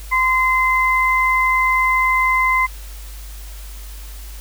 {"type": "tone pair together", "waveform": "sine", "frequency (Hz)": [1032, 2066], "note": ["C6", "C7"], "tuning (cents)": [-24, -22], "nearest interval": "octave", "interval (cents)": 1202, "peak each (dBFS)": -16, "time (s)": [0.11, 2.67], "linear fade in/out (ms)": 20, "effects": ["added 50 Hz sine -31 dBFS peak until 4.4 s", "white hiss -41 dBFS RMS until 4.4 s"]}